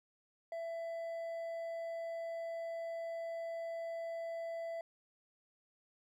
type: tone with hard clipping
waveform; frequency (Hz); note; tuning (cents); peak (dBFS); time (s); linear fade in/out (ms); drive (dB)
triangle; 666; E5; +18; -40; 0.52-4.81; 2; 7
effects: none